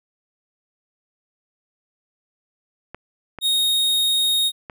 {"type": "clicks", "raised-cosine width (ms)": 0.5, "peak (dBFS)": -19, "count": 3, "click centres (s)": [2.946, 3.387, 4.698]}
{"type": "tone", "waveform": "45% pulse", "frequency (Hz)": 3729, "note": "A#7", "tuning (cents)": 0, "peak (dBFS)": -17, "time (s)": [3.41, 4.52], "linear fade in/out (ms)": 50}
{"effects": []}